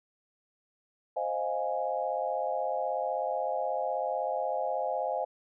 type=chord; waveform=sine; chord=F minor seventh; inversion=second; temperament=equal; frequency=523.3 / 622.3 / 698.5 / 830.6 Hz; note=C5 / Eb5 / F5 / Ab5; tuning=0 / 0 / 0 / 0 cents; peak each=-34 dBFS; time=1.16-5.25 s; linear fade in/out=10 ms; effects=none